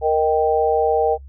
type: chord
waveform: sine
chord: Eb major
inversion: second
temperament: equal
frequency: 466.2 / 622.3 / 784 Hz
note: Bb4 / Eb5 / G5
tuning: 0 / 0 / 0 cents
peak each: -17 / -21 / -19 dBFS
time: 0.01-1.18 s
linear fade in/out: 50 ms
effects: noise-tail reverb RT60 0.1 s tail -23 dB re dry + added 68 Hz sine -36 dBFS peak until 1.28 s